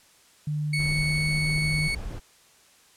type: tone with pitch glide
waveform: sine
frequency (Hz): 150 to 152.89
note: D3 to D#3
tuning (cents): +37 to -30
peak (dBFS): -25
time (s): 0.47-1.88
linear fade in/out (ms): 5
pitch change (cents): +33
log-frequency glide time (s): 0.84-1.26
type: tone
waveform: 35% pulse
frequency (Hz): 2217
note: C#7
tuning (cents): 0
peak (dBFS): -24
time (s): 0.73-1.95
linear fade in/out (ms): 5
type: noise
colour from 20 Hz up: brown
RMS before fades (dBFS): -34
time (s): 0.78-2.2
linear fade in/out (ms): 20
effects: white hiss -57 dBFS RMS until 2.96 s + low-pass 10000 Hz 12 dB/octave